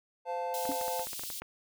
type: chord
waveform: triangle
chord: F major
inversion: second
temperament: equal with one note detuned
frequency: 515.5 / 698.5 / 880 Hz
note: C5 / F5 / A5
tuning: -26 / 0 / 0 cents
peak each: -34 / -36 / -34 dBFS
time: 0.25-1.06 s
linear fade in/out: 50 ms
type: high-pass noise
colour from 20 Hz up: white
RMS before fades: -40 dBFS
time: 0.54-1.4 s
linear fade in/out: 0 ms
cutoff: 3000 Hz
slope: 24 dB/octave
type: clicks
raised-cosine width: 0.5 ms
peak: -28 dBFS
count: 11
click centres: 0.654 / 0.717 / 0.812 / 0.881 / 0.995 / 1.07 / 1.132 / 1.195 / 1.236 / 1.302 / 1.42 s
type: tone with exponential decay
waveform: sine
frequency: 277.2 Hz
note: C#4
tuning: in tune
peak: -28 dBFS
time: 0.69-0.79 s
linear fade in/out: 1 ms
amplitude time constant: 21 ms
effects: none